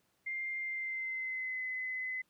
sine tone with pitch glide, 2104 to 2029 Hz, C7 to B6, +9 to +46 cents, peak -35 dBFS, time 0.26-2.22 s, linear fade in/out 10 ms, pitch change -63 cents, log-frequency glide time 0.61-1.63 s, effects pink hiss -75 dBFS RMS until 2.29 s + high-pass 100 Hz 12 dB/octave

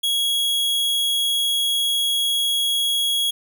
45% pulse tone, 3322 Hz, G#7, in tune, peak -18 dBFS, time 0.03-3.31 s, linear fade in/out 10 ms, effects none

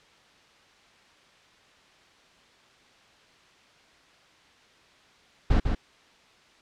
brown noise with echo, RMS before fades -20 dBFS, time 5.5-5.6 s, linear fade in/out 5 ms, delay 150 ms, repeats 1, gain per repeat -5 dB, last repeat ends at 5.75 s, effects white hiss -57 dBFS RMS until 6.61 s + low-pass 4000 Hz 12 dB/octave

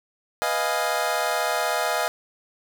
25% pulse chord, F half-diminished seventh, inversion second, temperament equal, 493.9 / 622.3 / 698.5 / 830.6 Hz, Cb5 / Eb5 / F5 / Ab5, 0 / 0 / 0 / 0 cents, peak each -27 / -23 / -23 / -25 dBFS, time 0.42-2.08 s, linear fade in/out 0 ms, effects none

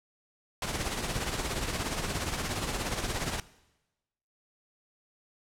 pink noise with tremolo, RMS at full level -30 dBFS, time 0.62-3.4 s, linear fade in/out 2 ms, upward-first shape triangle, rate 17 Hz, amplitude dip 60%, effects noise-tail reverb RT60 1.0 s tail -19 dB re dry + low-pass 10000 Hz 12 dB/octave

